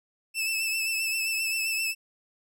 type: tone with vibrato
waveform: sawtooth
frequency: 2637 Hz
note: E7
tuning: in tune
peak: -23 dBFS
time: 0.34-1.95 s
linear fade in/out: 50 ms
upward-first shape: triangle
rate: 7.6 Hz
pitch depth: 40 cents each way
effects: none